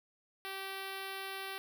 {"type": "tone with notch filter", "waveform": "5% pulse", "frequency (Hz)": 387.2, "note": "G4", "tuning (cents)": -21, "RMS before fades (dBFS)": -42, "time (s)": [0.45, 1.58], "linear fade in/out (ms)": 0, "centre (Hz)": 6500, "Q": 1, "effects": []}